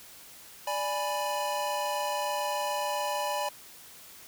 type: chord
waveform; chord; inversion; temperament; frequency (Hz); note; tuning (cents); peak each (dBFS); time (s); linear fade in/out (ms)
square; G# diminished; second; equal; 587.3 / 830.6 / 987.8; D5 / G#5 / B5; 0 / 0 / 0; -34; 0.67-3.49; 5
effects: white hiss -50 dBFS RMS until 4.27 s